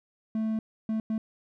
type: tone bursts at uneven times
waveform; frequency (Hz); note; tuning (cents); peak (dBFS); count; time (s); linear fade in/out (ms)
triangle; 220; A3; 0; -24; 3; 0.35-0.59 / 0.89-1 / 1.1-1.18; 2
effects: none